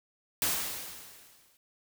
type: noise with exponential decay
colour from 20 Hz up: white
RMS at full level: -27 dBFS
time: 0.42-1.57 s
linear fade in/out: 1 ms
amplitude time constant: 250 ms
effects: none